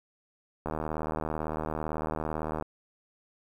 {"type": "click train", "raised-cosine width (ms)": 1, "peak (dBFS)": -18, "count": 154, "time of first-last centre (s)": [0.66, 2.624], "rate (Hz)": 77.9, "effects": ["9-bit"]}